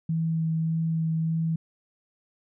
sine tone with vibrato, 162 Hz, E3, 30 cents flat, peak -23 dBFS, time 0.09-1.56 s, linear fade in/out 5 ms, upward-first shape sine, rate 1.7 Hz, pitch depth 10 cents each way, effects none

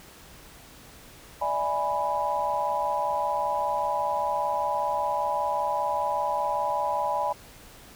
sine chord, E dominant seventh, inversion third, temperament equal with one note detuned, 587.3 / 652.4 / 830.6 / 987.8 Hz, D5 / E5 / G#5 / B5, 0 / -18 / 0 / 0 cents, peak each -31 / -34 / -28 / -28 dBFS, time 1.41-7.33 s, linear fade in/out 10 ms, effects pink hiss -49 dBFS RMS until 7.95 s

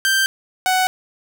sawtooth tone pair in turn, 1568 / 744.9 Hz, G6 / F#5, 0 / +11 cents, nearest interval octave + minor second, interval 1289 cents, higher first, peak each -11 dBFS, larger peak neither, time 0.05-0.26 / 0.66-0.87 s, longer neither, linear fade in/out 0 ms, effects none

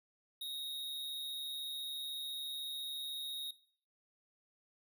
square tone with amplitude modulation, 3754 Hz, A#7, 11 cents sharp, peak -38 dBFS, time 0.41-3.51 s, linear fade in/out 5 ms, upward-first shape sine, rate 140 Hz, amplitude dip 50%, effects noise-tail reverb RT60 0.5 s tail -18 dB re dry

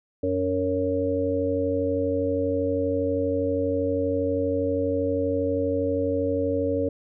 harmonic tone with a mistuned harmonic, 92.5 Hz, F#2, in tune, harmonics 1 / 3 / 5 / 6, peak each -31 / -27 / -26 / -27 dBFS, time 0.23-6.89 s, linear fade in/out 5 ms, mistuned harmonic 3, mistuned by +26 cents, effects none

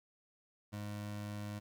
25% pulse tone, 103.83 Hz, G#2, in tune, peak -37 dBFS, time 0.72-1.6 s, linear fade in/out 20 ms, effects 12-bit

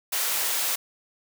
white high-pass noise, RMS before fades -26 dBFS, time 0.12-0.76 s, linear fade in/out 10 ms, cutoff 510 Hz, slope 12 dB/octave, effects none

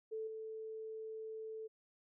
sine tone with level steps, 440 Hz, A4, in tune, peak -39 / -43 dBFS, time 0.11-1.68 s, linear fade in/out 20 ms, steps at 0.27 s, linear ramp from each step 5 ms, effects none

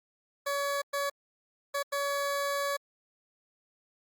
20% pulse tone bursts at uneven times, 565 Hz, C#5, 33 cents sharp, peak -24 dBFS, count 4, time 0.46-0.82 / 0.93-1.1 / 1.74-1.83 / 1.92-2.77 s, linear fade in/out 10 ms, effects Opus 48 kbps

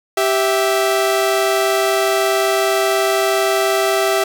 sawtooth tone pair together, 390.5 / 658 Hz, G4 / E5, -7 / -3 cents, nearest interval major sixth, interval 904 cents, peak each -13 dBFS, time 0.17-4.24 s, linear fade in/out 5 ms, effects none

